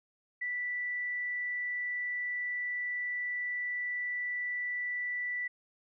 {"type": "tone", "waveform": "sine", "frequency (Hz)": 1969, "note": "B6", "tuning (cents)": -6, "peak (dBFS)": -32, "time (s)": [0.41, 5.48], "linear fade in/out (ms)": 10, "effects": []}